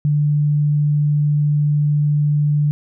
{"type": "tone", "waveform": "sine", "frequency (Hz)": 147.7, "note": "D3", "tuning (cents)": 10, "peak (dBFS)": -13, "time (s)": [0.05, 2.71], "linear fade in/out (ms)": 0, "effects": []}